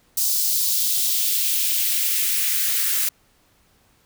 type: noise with high-pass filter sweep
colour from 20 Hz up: blue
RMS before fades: -21 dBFS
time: 0.17-3.09 s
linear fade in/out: 5 ms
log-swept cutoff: 5100 to 1500 Hz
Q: 1.6
effects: pink hiss -60 dBFS RMS until 4.05 s